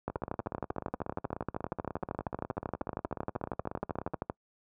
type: two click trains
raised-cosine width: 1 ms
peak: -18 / -23 dBFS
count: 55 / 68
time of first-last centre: 0.08-4.299 / 0.1-4.136 s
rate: 12.8 / 16.6 Hz
effects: noise-tail reverb RT60 0.1 s tail -26 dB re dry + high-pass 60 Hz 12 dB/octave